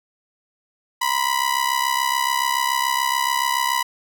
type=ring-modulated tone; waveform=sawtooth; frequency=987.8 Hz; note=B5; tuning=in tune; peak=-12 dBFS; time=1.01-3.83 s; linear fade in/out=10 ms; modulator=33.5 Hz; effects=none